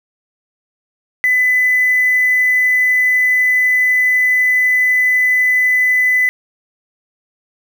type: tone with quantisation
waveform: sine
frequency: 2004 Hz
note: B6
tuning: 25 cents sharp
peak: -10 dBFS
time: 1.24-6.29 s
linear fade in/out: 0 ms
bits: 5
effects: none